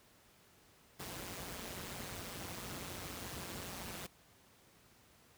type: noise with amplitude modulation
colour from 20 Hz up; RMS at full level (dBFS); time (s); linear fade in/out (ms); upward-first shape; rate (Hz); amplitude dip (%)
pink; -42; 0.99-4.07; 10; sine; 182; 70
effects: pink hiss -65 dBFS RMS until 5.37 s + high-pass 60 Hz 12 dB/octave